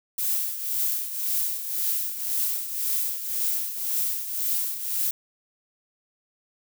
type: noise with tremolo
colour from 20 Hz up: violet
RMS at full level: -24 dBFS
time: 0.18-5.11 s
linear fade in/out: 5 ms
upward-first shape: triangle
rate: 1.9 Hz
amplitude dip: 70%
effects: none